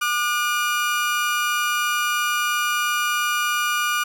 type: tone pair together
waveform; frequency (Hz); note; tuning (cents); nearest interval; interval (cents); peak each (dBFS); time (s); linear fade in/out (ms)
30% pulse; 1200 / 1448.6; D6 / F#6; +37 / -37; minor third; 326; -20; 0.01-4.04; 10
effects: none